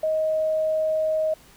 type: tone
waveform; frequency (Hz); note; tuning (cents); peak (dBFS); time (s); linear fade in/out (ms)
sine; 628; D#5; +16; -20; 0.03-1.34; 5
effects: pink hiss -52 dBFS RMS until 1.56 s